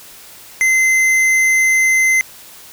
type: tone with tanh clipping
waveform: sine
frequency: 2064 Hz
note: C7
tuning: 24 cents flat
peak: -12 dBFS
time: 0.61-2.21 s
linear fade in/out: 0 ms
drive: 13 dB
effects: white hiss -39 dBFS RMS until 2.72 s